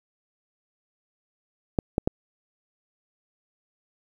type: clicks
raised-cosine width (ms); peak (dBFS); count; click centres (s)
2; -8; 3; 1.788 / 1.981 / 2.075
effects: 8-bit